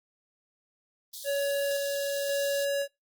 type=high-pass noise; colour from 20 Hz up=pink; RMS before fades=-41 dBFS; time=1.13-2.65 s; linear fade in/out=10 ms; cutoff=3400 Hz; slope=96 dB/octave
type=tone with tremolo; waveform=square; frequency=562 Hz; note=C#5; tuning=24 cents sharp; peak=-27 dBFS; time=1.24-2.88 s; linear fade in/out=50 ms; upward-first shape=square; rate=0.95 Hz; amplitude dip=25%
effects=noise-tail reverb RT60 0.2 s tail -24 dB re dry + Opus 32 kbps